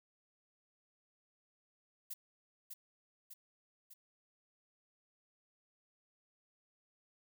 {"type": "noise with echo", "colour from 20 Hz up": "violet", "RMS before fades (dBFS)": -43, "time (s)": [2.1, 2.14], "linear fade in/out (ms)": 10, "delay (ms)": 600, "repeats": 3, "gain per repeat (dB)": -4, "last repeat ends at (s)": 3.94, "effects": []}